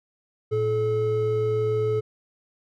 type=tone pair together; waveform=triangle; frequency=113.38 / 430.8 Hz; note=A#2 / A4; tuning=-48 / -37 cents; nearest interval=octave + major seventh; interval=2311 cents; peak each=-25 / -20 dBFS; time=0.51-2.01 s; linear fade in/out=20 ms; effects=none